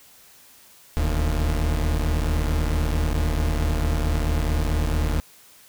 40% pulse tone pair together, 40.31 / 76.1 Hz, E1 / D#2, -38 / -38 cents, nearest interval major seventh, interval 1100 cents, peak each -22 dBFS, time 0.97-5.2 s, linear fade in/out 0 ms, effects white hiss -51 dBFS RMS until 5.68 s

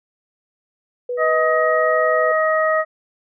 sine tone with pitch glide, 491.3 to 498.2 Hz, B4 to B4, -9 to +15 cents, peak -21 dBFS, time 1.09-2.32 s, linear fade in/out 5 ms, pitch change +24 cents, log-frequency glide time 1.53-1.99 s
harmonic tone, 630 Hz, D#5, 21 cents sharp, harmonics 1 / 2 / 3, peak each -17 / -20 / -22 dBFS, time 1.17-2.85 s, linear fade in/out 50 ms
effects none

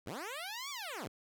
10% pulse linear two-way sweep, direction up then down, 66 to 1174.7 to 66 Hz, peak -32 dBFS, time 0.06-1.08 s, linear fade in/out 10 ms, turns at 0.7 s, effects none

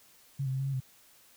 sine tone with pitch steps, 138.1 / 131.6 / 132.8 / 135.9 / 137.1 / 130.1 Hz, C#3 / C3 / C3 / C#3 / C#3 / C3, -6 / +10 / +26 / -34 / -19 / -9 cents, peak -29 dBFS, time 0.39-0.804 s, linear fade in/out 10 ms, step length 69 ms, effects white hiss -60 dBFS RMS until 1.36 s

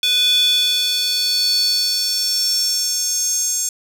square tone with high-pass filter sweep, 493.9 Hz, B4, in tune, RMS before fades -18 dBFS, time 0.03-3.69 s, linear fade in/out 2 ms, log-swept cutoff 3200 to 6900 Hz, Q 7.2, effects none

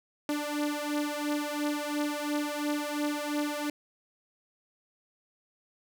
sawtooth beating tone pair, 293.7 / 296.6 Hz, D4 / D4, 0 / +17 cents, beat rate 2.9 Hz, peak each -28 / -29 dBFS, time 0.29-3.7 s, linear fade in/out 2 ms, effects none

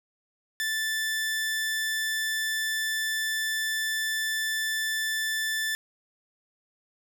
sawtooth tone, 1760 Hz, A6, in tune, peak -23 dBFS, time 0.6-5.75 s, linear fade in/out 0 ms, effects none

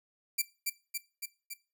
5% pulse tone with echo, 2349 Hz, D7, in tune, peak -17 dBFS, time 0.38-0.42 s, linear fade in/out 10 ms, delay 280 ms, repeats 4, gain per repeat -3 dB, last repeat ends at 1.54 s, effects noise-tail reverb RT60 0.3 s tail -18 dB re dry

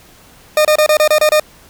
40% pulse tone bursts, 610 Hz, D#5, 34 cents flat, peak -7 dBFS, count 8, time 0.57-1.398 s, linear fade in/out 2 ms, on 79 ms, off 28 ms, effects pink hiss -44 dBFS RMS until 1.69 s

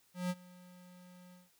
square tone with ADSR envelope, 180 Hz, F#3, 47 cents flat, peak -32 dBFS, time 0.14-1.5 s, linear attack 160 ms, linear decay 43 ms, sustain -23 dB, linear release 170 ms, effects white hiss -70 dBFS RMS until 1.59 s

